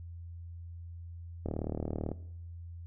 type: click train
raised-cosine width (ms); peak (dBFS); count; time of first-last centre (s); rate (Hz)
2; -21; 26; 1.46-2.116; 38.1
effects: noise-tail reverb RT60 0.8 s tail -18 dB re dry + added 85 Hz sine -42 dBFS peak until 2.86 s